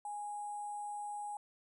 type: tone with sample-and-hold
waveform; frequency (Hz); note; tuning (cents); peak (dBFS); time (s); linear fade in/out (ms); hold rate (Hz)
sine; 828; G#5; -5; -39; 0.05-1.37; 2; 8820
effects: resampled to 32000 Hz